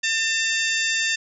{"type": "harmonic tone with a mistuned harmonic", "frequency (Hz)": 898, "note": "A5", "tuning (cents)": 35, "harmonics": [2, 3, 4, 5, 6, 7, 8], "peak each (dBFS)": [-24, -26, -28, -31, -35, -33, -30], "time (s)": [0.03, 1.16], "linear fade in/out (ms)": 10, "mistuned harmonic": 5, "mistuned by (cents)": 72, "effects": []}